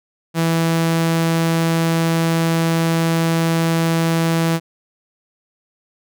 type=tone; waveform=sawtooth; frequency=164.81 Hz; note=E3; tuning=in tune; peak=-11 dBFS; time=0.34-4.6 s; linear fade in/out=50 ms; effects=none